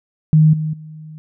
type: tone with level steps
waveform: sine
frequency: 155.56 Hz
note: D#3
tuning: in tune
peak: -7 / -18 / -32 dBFS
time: 0.33-1.18 s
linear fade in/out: 0 ms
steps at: 0.53 / 0.73 s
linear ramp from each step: 5 ms
effects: none